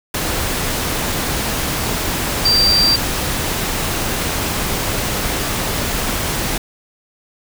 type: tone in noise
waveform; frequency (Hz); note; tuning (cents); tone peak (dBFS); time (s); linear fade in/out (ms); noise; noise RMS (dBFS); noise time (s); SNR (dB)
sine; 4699; D8; 0; -11; 2.45-2.96; 5; pink; -20; 0.14-6.58; +6
effects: none